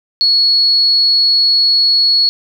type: tone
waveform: sine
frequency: 4360 Hz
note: C#8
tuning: 29 cents flat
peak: -8 dBFS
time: 0.21-2.29 s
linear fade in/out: 0 ms
effects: 7-bit